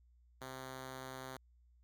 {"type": "tone", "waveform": "5% pulse", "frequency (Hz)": 130.81, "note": "C3", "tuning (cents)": 0, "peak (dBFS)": -34, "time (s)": [0.41, 1.37], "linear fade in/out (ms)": 5, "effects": ["added 60 Hz sine -64 dBFS peak until 1.83 s"]}